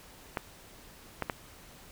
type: clicks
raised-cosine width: 0.5 ms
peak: -15 dBFS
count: 3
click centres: 0.372 / 1.223 / 1.298 s
effects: pink hiss -53 dBFS RMS until 1.91 s

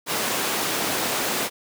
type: high-pass noise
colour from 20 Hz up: pink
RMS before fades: -25 dBFS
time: 0.06-1.5 s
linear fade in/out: 50 ms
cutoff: 280 Hz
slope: 12 dB/octave
effects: none

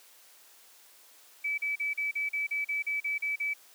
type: tone bursts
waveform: sine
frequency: 2300 Hz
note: D7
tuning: 37 cents flat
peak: -28 dBFS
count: 12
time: 1.44-3.538 s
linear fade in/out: 10 ms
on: 140 ms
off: 38 ms
effects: white hiss -57 dBFS RMS until 3.74 s + high-pass 400 Hz 12 dB/octave

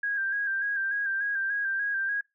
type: tone with vibrato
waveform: sine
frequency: 1611 Hz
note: G6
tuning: 47 cents sharp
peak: -26 dBFS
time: 0.03-2.21 s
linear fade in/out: 5 ms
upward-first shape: square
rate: 3.4 Hz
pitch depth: 37 cents each way
effects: noise-tail reverb RT60 0.2 s tail -22 dB re dry

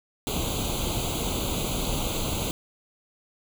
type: noise with comb filter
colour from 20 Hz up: pink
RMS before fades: -28 dBFS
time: 0.27-2.51 s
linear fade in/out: 0 ms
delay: 0.28 ms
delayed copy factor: +1
effects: none

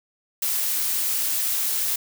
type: noise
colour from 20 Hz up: blue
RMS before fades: -24 dBFS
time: 0.42-1.96 s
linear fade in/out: 5 ms
effects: none

